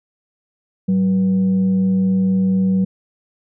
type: tone with frequency modulation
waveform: sine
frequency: 189.1 Hz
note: F#3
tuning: 38 cents sharp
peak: -13 dBFS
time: 0.88-2.85 s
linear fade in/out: 10 ms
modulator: 294 Hz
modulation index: 0.25
effects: none